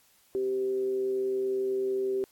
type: tone with frequency modulation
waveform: sine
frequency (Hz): 388.7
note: G4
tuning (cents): -15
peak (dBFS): -26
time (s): 0.35-2.24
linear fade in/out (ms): 0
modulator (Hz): 128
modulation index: 0.25
effects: white hiss -63 dBFS RMS until 2.31 s + AAC 64 kbps